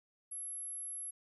sine tone, 11150 Hz, F9, 4 cents flat, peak -40 dBFS, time 0.31-1.11 s, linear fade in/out 10 ms, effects none

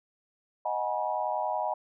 sine chord, G# minor seventh, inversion second, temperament equal with one note detuned, 622.3 / 740 / 830.6 / 966.3 Hz, D#5 / F#5 / G#5 / B5, 0 / 0 / 0 / -38 cents, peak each -33 dBFS, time 0.65-1.74 s, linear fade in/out 5 ms, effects none

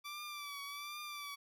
15% pulse tone with vibrato, 1163 Hz, D6, 17 cents flat, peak -37 dBFS, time 0.04-1.36 s, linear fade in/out 20 ms, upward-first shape triangle, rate 1.3 Hz, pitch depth 61 cents each way, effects none

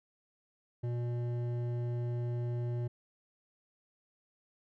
triangle tone with hard clipping, 120.4 Hz, B2, 44 cents flat, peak -34 dBFS, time 0.83-2.88 s, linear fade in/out 10 ms, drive 14 dB, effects none

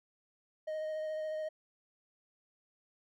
triangle tone with vibrato, 622.3 Hz, D#5, in tune, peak -33 dBFS, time 0.67-1.49 s, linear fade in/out 10 ms, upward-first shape sine, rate 14 Hz, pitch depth 13 cents each way, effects none

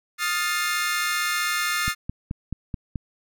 sawtooth chord, F dominant seventh, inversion third, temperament equal with one note detuned, 1244.5 / 1396.9 / 1760 / 2123 Hz, Eb6 / F6 / A6 / C7, 0 / 0 / 0 / +25 cents, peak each -25 dBFS, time 0.18-1.95 s, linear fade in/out 50 ms
click train, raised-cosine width 5 ms, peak -16 dBFS, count 6, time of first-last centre 1.88-2.958 s, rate 4.64 Hz
effects none

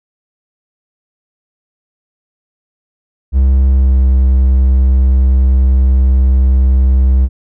triangle tone with pitch glide, 66.2 to 65.06 Hz, C2 to C2, +21 to -9 cents, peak -4 dBFS, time 3.32-7.29 s, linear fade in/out 50 ms, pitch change -30 cents, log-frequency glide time 3.73-3.99 s, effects none

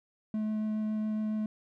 triangle tone with vibrato, 215.2 Hz, A3, 38 cents flat, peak -27 dBFS, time 0.34-1.46 s, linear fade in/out 2 ms, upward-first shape triangle, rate 7.2 Hz, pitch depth 8 cents each way, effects none

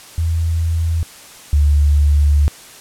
sine tone pair in turn, 82.41 / 73 Hz, E2 / D2, 0 / -10 cents, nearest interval major second, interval 210 cents, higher first, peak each -14 / -9 dBFS, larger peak second, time 0.18-1.03 / 1.53-2.48 s, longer second, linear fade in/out 0 ms, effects white hiss -39 dBFS RMS until 2.8 s + low-pass 11000 Hz 12 dB/octave

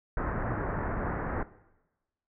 pink low-pass noise, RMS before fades -32 dBFS, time 0.17-1.43 s, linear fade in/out 2 ms, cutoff 1800 Hz, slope 48 dB/octave, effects noise-tail reverb RT60 1.0 s tail -18 dB re dry

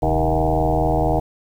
sine tone with frequency modulation, 391.8 Hz, G4, 1 cent flat, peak -15 dBFS, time 0.02-1.2 s, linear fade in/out 10 ms, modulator 80.8 Hz, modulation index 5.1, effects 8-bit

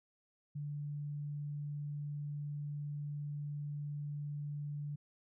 sine tone, 146.2 Hz, D3, 7 cents flat, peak -38 dBFS, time 0.55-4.96 s, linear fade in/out 10 ms, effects none

